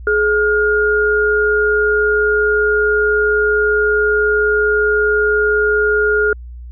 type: tone pair together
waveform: sine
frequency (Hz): 422.7 / 1421.8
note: G#4 / F6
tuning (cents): +31 / +31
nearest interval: octave + major sixth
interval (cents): 2100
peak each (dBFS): -14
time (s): 0.07-6.33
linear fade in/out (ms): 2
effects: added 60 Hz sine -29 dBFS peak until 6.71 s